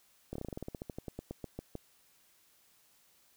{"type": "slowing click train", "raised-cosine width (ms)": 2, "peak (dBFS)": -26, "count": 20, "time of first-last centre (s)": [0.33, 1.753], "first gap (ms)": 25, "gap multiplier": 1.11, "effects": ["white hiss -67 dBFS RMS until 3.36 s"]}